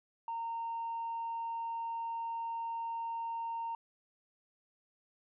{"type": "tone", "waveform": "sine", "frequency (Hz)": 920, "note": "A#5", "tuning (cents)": -23, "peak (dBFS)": -34, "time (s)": [0.28, 3.75], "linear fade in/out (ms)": 2, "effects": ["tanh soft clip ceiling -32 dBFS"]}